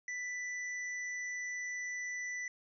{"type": "tone", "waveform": "square", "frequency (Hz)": 1981, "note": "B6", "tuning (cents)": 5, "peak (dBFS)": -38, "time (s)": [0.08, 2.48], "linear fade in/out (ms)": 2, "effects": ["resampled to 16000 Hz"]}